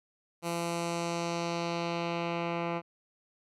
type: tone with low-pass filter sweep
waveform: 10% pulse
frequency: 170 Hz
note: F3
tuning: 46 cents flat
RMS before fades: -33 dBFS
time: 0.42-2.82 s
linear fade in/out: 50 ms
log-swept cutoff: 12000 to 2000 Hz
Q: 1.3
effects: none